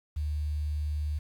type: tone with quantisation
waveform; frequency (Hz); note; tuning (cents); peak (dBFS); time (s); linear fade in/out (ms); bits
sine; 75; D2; +37; -28; 0.16-1.19; 10; 9
effects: none